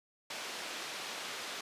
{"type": "band-pass noise", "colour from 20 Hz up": "white", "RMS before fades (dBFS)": -42, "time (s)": [0.3, 1.61], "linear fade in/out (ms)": 5, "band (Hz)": [270, 4300], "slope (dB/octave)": 12, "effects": ["resampled to 32000 Hz"]}